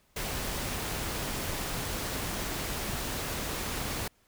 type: noise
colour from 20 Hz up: pink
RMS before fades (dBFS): -34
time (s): 0.16-4.08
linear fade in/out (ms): 5
effects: pink hiss -67 dBFS RMS until 4.27 s